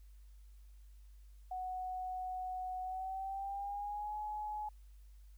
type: tone with pitch glide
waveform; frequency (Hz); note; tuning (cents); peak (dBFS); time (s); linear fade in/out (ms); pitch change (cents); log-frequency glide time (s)
sine; 740 to 845.1; F#5 to G#5; 0 to +30; -38; 1.51-4.69; 5; +230; 2.82-4.15
effects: added 50 Hz sine -54 dBFS peak until 5.37 s + white hiss -75 dBFS RMS until 5.37 s